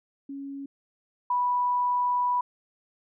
sine tone pair in turn, 277.2 / 983.8 Hz, C#4 / B5, 0 / -7 cents, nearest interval octave + minor seventh, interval 2193 cents, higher second, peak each -34 / -22 dBFS, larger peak second, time 0.29-0.66 / 1.3-2.41 s, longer second, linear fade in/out 5 ms, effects none

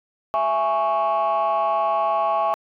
sine chord, C# minor, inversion first, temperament just, 665.2 / 831.5 / 1108.7 Hz, E5 / G#5 / C#6, +16 / +2 / 0 cents, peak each -21 dBFS, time 0.34-2.54 s, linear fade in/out 0 ms, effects tanh soft clip ceiling -14 dBFS

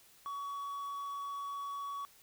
triangle tone, 1127 Hz, C#6, 28 cents sharp, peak -36 dBFS, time 0.26-2.05 s, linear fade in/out 0 ms, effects white hiss -62 dBFS RMS until 2.22 s

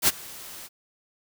white noise with ADSR envelope, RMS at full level -17 dBFS, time 0.02-0.69 s, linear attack 58 ms, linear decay 29 ms, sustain -24 dB, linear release 38 ms, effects none

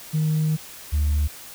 sine tone pair in turn, 155.56 / 74.07 Hz, D#3 / D2, 0 / +15 cents, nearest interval octave + minor second, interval 1285 cents, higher first, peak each -17 / -16 dBFS, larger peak second, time 0.13-0.57 / 0.92-1.28 s, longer first, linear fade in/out 20 ms, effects tanh soft clip ceiling -16 dBFS + white hiss -41 dBFS RMS until 1.54 s

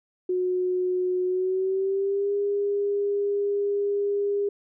sine tone with pitch glide, 364.9 to 404.9 Hz, F#4 to G#4, -24 to -44 cents, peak -22 dBFS, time 0.29-4.49 s, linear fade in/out 5 ms, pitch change +180 cents, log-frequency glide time 1.25-2.33 s, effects none

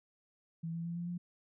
sine tone with pitch steps, 164.81 / 167.4 / 170.03 / 172.7 / 175.42 Hz, E3 / E3 / F3 / F3 / F3, 0 / +27 / -46 / -19 / +8 cents, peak -36 dBFS, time 0.63-1.18 s, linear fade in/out 10 ms, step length 110 ms, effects none

